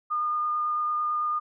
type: tone with vibrato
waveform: sine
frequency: 1217 Hz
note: D#6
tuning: 39 cents flat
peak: -24 dBFS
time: 0.1-1.4 s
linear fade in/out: 20 ms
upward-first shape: sine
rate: 9 Hz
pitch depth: 9 cents each way
effects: none